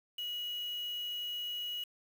sine tone with quantisation, 2907 Hz, F#7, 31 cents flat, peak -36 dBFS, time 0.18-1.84 s, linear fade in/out 5 ms, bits 8, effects none

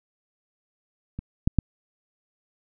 clicks, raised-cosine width 5 ms, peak -20 / -7 / -6 dBFS, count 3, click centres 1.19 / 1.475 / 1.587 s, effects none

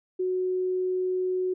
sine tone, 368.7 Hz, F#4, 6 cents flat, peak -24 dBFS, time 0.19-1.54 s, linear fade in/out 10 ms, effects none

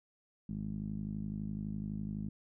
10% pulse tone with low-pass filter, 51.91 Hz, G#1, in tune, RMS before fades -39 dBFS, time 0.49-2.29 s, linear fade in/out 5 ms, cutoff 200 Hz, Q 3.7, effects none

